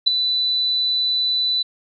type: tone with ADSR envelope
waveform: sine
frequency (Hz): 3985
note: B7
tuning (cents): +15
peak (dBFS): -8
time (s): 0.06-1.63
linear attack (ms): 16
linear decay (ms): 7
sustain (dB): -9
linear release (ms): 13
effects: none